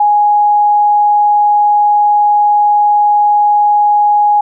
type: tone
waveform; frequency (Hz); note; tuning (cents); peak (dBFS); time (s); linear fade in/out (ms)
sine; 830.6; G#5; 0; -6; 0-4.41; 5
effects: none